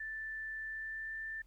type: tone with pitch glide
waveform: sine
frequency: 1763 to 1776.3 Hz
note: A6 to A6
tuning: +3 to +16 cents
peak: -39 dBFS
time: 0-1.42 s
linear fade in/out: 5 ms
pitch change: +13 cents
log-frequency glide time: 0.6-1.16 s
effects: added 42 Hz sine -59 dBFS peak until 1.46 s + pink hiss -75 dBFS RMS until 1.46 s